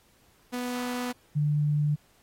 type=tone pair in turn; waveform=sawtooth / sine; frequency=246.9 / 148.3 Hz; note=B3 / D3; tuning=0 / +17 cents; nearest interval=major sixth; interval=883 cents; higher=first; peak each=-26 / -22 dBFS; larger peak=second; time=0.52-1.13 / 1.35-1.96 s; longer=neither; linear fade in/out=20 ms; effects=pink hiss -63 dBFS RMS until 2.22 s + AAC 48 kbps